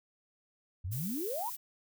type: exponential sweep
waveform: sine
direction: up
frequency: 80.5 to 1031 Hz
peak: -34 dBFS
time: 0.84-1.5 s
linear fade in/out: 10 ms
type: noise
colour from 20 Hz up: violet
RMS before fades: -41 dBFS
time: 0.91-1.57 s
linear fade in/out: 20 ms
effects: none

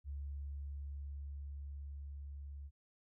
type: tone with level ramp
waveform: sine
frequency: 70.7 Hz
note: C#2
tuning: 35 cents sharp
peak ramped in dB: -40 to -45 dBFS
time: 0.04-2.71 s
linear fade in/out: 50 ms
effects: none

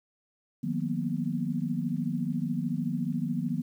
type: chord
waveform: sine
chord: B major seventh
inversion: first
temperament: equal with one note detuned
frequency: 155.56 / 180.56 / 233.1 / 246.9 Hz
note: D#3 / F#3 / A#3 / B3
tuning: 0 / -42 / 0 / 0 cents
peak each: -33 dBFS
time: 0.63-3.62 s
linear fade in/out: 10 ms
effects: 10-bit

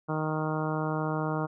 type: harmonic tone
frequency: 155.56 Hz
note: D#3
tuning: in tune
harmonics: 1 / 2 / 3 / 4 / 5 / 6 / 7 / 8 / 9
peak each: -31 / -34 / -36 / -37 / -38 / -39 / -39 / -40 / -41 dBFS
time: 0.08-1.47 s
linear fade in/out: 20 ms
effects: none

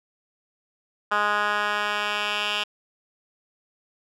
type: tone with band-pass filter sweep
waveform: 10% pulse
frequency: 207.7 Hz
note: G#3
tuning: in tune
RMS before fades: -25 dBFS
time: 1.11-2.64 s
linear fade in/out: 10 ms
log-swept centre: 1400 to 2800 Hz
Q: 2.4
effects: none

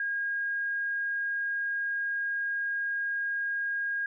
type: tone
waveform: sine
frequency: 1628 Hz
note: G#6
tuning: 35 cents flat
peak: -28 dBFS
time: 0-4.06 s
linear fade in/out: 2 ms
effects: none

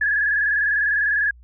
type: tone with vibrato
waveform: sine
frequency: 1676 Hz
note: G#6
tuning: 15 cents sharp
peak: -17 dBFS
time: 0.01-1.31 s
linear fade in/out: 5 ms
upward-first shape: square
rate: 20 Hz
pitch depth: 47 cents each way
effects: added 60 Hz sine -44 dBFS peak until 1.43 s

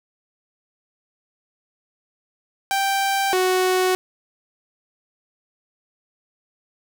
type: tone pair in turn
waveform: sawtooth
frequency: 784 / 370 Hz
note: G5 / F#4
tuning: 0 / 0 cents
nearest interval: octave + minor second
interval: 1300 cents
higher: first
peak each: -15 / -13 dBFS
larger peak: second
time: 2.71-3.33 / 3.33-3.95 s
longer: neither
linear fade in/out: 0 ms
effects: none

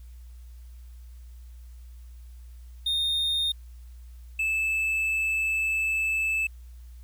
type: tone pair in turn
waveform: triangle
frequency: 3673 / 2624 Hz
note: A#7 / E7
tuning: -26 / -9 cents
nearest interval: tritone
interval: 583 cents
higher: first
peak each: -22 dBFS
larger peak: neither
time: 2.86-3.52 / 4.39-6.47 s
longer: second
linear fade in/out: 5 ms
effects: added 60 Hz sine -42 dBFS peak until 7.03 s + white hiss -64 dBFS RMS until 7.03 s

